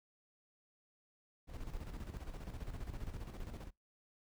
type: noise with tremolo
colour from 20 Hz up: brown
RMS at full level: -43 dBFS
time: 1.47-3.71 s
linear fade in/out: 50 ms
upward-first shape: square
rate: 15 Hz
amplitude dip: 55%
effects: noise-tail reverb RT60 0.2 s tail -26 dB re dry